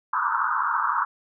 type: band-pass noise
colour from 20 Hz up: pink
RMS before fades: -24 dBFS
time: 0.13-1.05 s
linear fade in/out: 5 ms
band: 920 to 1500 Hz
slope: 96 dB/octave
effects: none